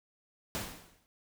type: noise with exponential decay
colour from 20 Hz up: pink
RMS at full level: -34 dBFS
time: 0.55-1.06 s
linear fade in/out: 0 ms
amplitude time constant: 110 ms
effects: none

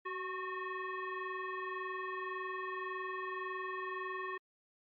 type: tone with frequency modulation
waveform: sine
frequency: 354.6 Hz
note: F4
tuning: 26 cents sharp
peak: -37 dBFS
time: 0.05-4.38 s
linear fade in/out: 10 ms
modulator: 731 Hz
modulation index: 2.4
effects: MP3 48 kbps

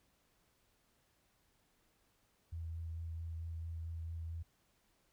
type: tone with vibrato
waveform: sine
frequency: 82.41 Hz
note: E2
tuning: in tune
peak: -40 dBFS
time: 2.52-4.43 s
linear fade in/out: 10 ms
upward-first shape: triangle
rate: 4.5 Hz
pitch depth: 19 cents each way
effects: pink hiss -75 dBFS RMS until 5.12 s

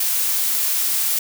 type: noise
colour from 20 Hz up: blue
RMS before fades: -20 dBFS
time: 0-1.19 s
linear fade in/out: 5 ms
effects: none

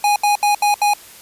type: tone bursts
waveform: square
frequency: 826 Hz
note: G#5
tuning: 10 cents flat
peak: -13 dBFS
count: 5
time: 0.04-0.936 s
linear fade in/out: 2 ms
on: 120 ms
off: 74 ms
effects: white hiss -41 dBFS RMS until 1.21 s + resampled to 32000 Hz

